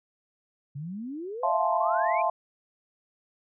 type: exponential sweep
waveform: sine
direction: up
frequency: 134.5 to 2443 Hz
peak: -33 dBFS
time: 0.75-2.22 s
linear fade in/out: 10 ms
type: chord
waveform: sine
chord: F major seventh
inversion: third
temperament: equal with one note detuned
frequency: 659.3 / 698.5 / 872.9 / 1046.5 Hz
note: E5 / F5 / A5 / C6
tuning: 0 / 0 / -14 / 0 cents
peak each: -28 dBFS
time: 1.43-2.3 s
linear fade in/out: 5 ms
effects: none